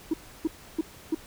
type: tone bursts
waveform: sine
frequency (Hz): 319.6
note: D#4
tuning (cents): +47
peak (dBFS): -20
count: 4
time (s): 0.11-1.148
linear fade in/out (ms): 5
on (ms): 27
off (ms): 310
effects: tanh soft clip ceiling -20 dBFS + pink hiss -49 dBFS RMS until 1.26 s